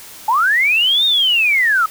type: linear two-way sweep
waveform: sine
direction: up then down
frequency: 830.6 to 3729 to 1250 Hz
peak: -11 dBFS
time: 0.28-1.86 s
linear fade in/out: 5 ms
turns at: 1.05 s
effects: white hiss -37 dBFS RMS until 1.9 s